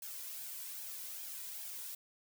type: noise with flanger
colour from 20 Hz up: blue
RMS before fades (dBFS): -45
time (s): 0.02-1.95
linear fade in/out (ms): 5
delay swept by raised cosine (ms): 1.2 to 2.07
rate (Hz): 2.5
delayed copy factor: +0.55
effects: none